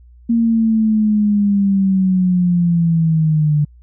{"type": "linear sweep", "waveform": "sine", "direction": "down", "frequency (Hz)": [233.1, 146.83], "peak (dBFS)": -11, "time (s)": [0.29, 3.65], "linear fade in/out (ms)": 10, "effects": ["added 60 Hz sine -41 dBFS peak until 3.82 s"]}